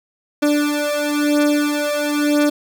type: beating tone pair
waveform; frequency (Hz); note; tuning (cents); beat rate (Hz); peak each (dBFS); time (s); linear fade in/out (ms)
30% pulse; 293.7 / 294.7; D4 / D4; 0 / +6; 1; -16; 0.42-2.5; 10
effects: none